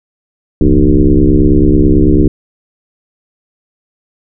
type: tone with frequency modulation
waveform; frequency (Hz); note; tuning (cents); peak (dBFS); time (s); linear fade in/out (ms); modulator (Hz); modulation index
sine; 164.2; E3; -6; -4; 0.61-2.28; 2; 69.2; 3.1
effects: none